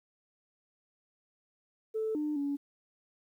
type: tone with pitch steps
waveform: sine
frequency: 438.9 / 300.2 / 283.6 Hz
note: A4 / D4 / C#4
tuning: -4 / +38 / +40 cents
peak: -29 dBFS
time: 1.94-2.57 s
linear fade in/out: 20 ms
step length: 210 ms
effects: tanh soft clip ceiling -25 dBFS + 11-bit